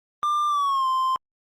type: tone with pitch glide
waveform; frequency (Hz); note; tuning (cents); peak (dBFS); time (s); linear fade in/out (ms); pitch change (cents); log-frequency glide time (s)
triangle; 1192 to 1043.7; D6 to C6; +25 to -5; -18; 0.23-1.16; 0; -230; 0.48-0.87
effects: Opus 48 kbps